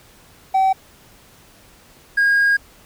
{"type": "tone pair in turn", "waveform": "triangle", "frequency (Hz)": [766, 1630.1], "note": ["G5", "G#6"], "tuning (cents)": [-40, -33], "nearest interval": "octave + minor second", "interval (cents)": 1307, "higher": "second", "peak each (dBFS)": -10, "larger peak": "neither", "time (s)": [[0.54, 0.73], [2.17, 2.57]], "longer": "second", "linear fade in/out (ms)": 10, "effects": ["tanh soft clip ceiling -7 dBFS", "pink hiss -49 dBFS RMS until 2.85 s"]}